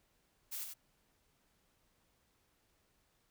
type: noise with echo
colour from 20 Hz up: blue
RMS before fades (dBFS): -42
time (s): 0.51-0.65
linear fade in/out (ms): 20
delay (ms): 92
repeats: 1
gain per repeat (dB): -5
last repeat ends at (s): 0.742
effects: pink hiss -75 dBFS RMS until 3.3 s